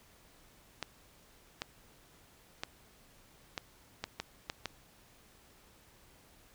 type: clicks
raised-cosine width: 0.2 ms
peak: -18 dBFS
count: 8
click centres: 0.827 / 1.619 / 2.635 / 3.578 / 4.04 / 4.2 / 4.499 / 4.657 s
effects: pink hiss -62 dBFS RMS until 6.54 s